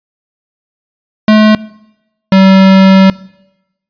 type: tone pair in turn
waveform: square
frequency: 214.9 / 191.45 Hz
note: A3 / G3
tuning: -41 / -41 cents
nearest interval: major second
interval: 200 cents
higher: first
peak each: -3 dBFS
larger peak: neither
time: 1.28-1.55 / 2.32-3.1 s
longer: second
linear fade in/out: 2 ms
effects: noise-tail reverb RT60 0.9 s tail -21 dB re dry + resampled to 11025 Hz